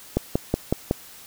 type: click train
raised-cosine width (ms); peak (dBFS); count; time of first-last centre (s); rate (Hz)
2; -6; 5; 0.17-0.911; 5.4
effects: white hiss -45 dBFS RMS until 1.26 s